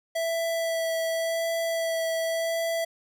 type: tone with vibrato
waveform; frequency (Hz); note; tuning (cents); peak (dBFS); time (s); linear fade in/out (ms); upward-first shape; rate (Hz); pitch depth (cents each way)
square; 659; E5; -1; -26; 0.15-2.85; 10; sine; 0.89; 12
effects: none